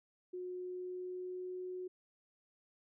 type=tone with pitch glide; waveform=sine; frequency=362.9 to 366.1 Hz; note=F#4 to F#4; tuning=-34 to -18 cents; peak=-40 dBFS; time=0.33-1.88 s; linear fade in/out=10 ms; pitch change=+16 cents; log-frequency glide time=0.53-1.59 s; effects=none